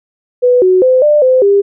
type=tone with pitch steps; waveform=sine; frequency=495.1 / 370.1 / 513 / 596 / 514 / 400.8 Hz; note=B4 / F#4 / C5 / D5 / C5 / G4; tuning=+4 / 0 / -34 / +25 / -31 / +38 cents; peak=-5 dBFS; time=0.42-1.62 s; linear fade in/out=20 ms; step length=200 ms; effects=none